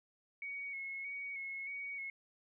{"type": "tone with vibrato", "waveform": "sine", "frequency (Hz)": 2211, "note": "C#7", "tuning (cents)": -5, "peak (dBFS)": -40, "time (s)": [0.42, 2.1], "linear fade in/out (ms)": 2, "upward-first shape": "square", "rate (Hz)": 1.6, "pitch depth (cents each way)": 26, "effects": []}